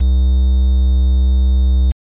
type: tone with quantisation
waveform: triangle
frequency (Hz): 64.2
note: C2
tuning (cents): -32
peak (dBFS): -7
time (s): 0-1.92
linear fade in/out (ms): 10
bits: 6
effects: resampled to 8000 Hz